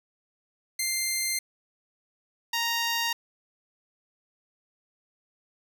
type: tone pair in turn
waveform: 10% pulse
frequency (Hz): 2093 / 932.3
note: C7 / A#5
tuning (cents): 0 / 0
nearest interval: octave + major second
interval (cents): 1400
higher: first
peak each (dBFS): -17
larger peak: neither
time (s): 0.79-1.39 / 2.53-3.13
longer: neither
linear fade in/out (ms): 5
effects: none